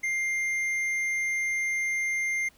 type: tone with tanh clipping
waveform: sine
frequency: 2100 Hz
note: C7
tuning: 6 cents sharp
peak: -27 dBFS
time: 0.03-2.49 s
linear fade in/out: 10 ms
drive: 8 dB
effects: pink hiss -60 dBFS RMS until 2.57 s